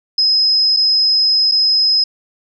sine tone with dropouts, 5090 Hz, D#8, 39 cents sharp, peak -10 dBFS, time 0.18-2.04 s, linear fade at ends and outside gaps 5 ms, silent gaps 0.765-0.769 / 1.514-1.519 s, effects none

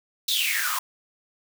white noise with high-pass filter sweep, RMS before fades -25 dBFS, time 0.28-0.79 s, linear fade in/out 5 ms, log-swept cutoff 4100 to 1000 Hz, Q 9.4, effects none

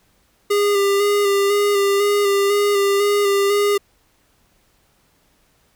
square tone with vibrato, 403.8 Hz, G#4, 49 cents flat, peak -15 dBFS, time 0.5-3.78 s, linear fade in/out 10 ms, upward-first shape square, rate 2 Hz, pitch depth 23 cents each way, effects pink hiss -60 dBFS RMS until 5.75 s

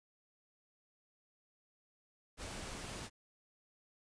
pink noise, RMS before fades -45 dBFS, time 2.37-3.1 s, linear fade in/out 50 ms, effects resampled to 22050 Hz

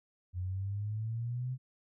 sine exponential sweep, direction up, 88.8 to 130.6 Hz, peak -33 dBFS, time 0.33-1.58 s, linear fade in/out 50 ms, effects none

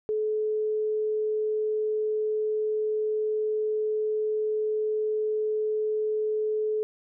sine tone, 429.7 Hz, A4, 41 cents flat, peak -24 dBFS, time 0.09-6.83 s, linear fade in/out 0 ms, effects none

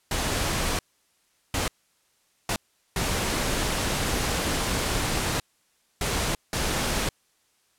pink noise bursts at uneven times, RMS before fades -26 dBFS, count 6, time 0.11-0.79 / 1.54-1.68 / 2.49-2.56 / 2.96-5.4 / 6.01-6.35 / 6.53-7.09 s, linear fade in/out 2 ms, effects white hiss -67 dBFS RMS until 7.78 s + low-pass 11000 Hz 12 dB/octave

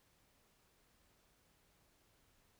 silence, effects pink hiss -73 dBFS RMS until 2.59 s

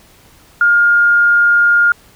sine tone, 1415 Hz, F6, 22 cents sharp, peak -7 dBFS, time 0.61-1.92 s, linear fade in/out 2 ms, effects pink hiss -46 dBFS RMS until 2.15 s

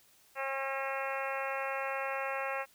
harmonic tone, 270.4 Hz, C#4, 43 cents flat, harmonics 2 / 3 / 4 / 5 / 6 / 7 / 8 / 9 / 10, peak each -38 / -40 / -41 / -42 / -43 / -43 / -44 / -45 / -45 dBFS, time 0.35-2.66 s, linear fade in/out 50 ms, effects white hiss -64 dBFS RMS until 2.74 s

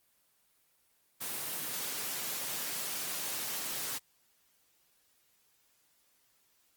white high-pass noise, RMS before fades -37 dBFS, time 1.2-3.99 s, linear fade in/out 20 ms, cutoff 110 Hz, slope 48 dB/octave, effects white hiss -71 dBFS RMS until 6.76 s + Opus 24 kbps

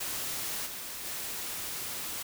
white noise with level steps, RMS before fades -35 / -40 / -37 dBFS, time 0-2.23 s, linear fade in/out 10 ms, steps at 0.65 / 1.04 s, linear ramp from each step 20 ms, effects none

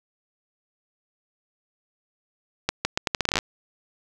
accelerating click train, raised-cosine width 0.2 ms, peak -4 dBFS, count 14, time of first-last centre 2.69-3.389 s, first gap 160 ms, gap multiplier 0.78, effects none

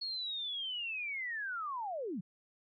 sine linear sweep, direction down, 4367 to 153.7 Hz, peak -36 dBFS, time 0.01-2.21 s, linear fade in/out 10 ms, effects AAC 64 kbps

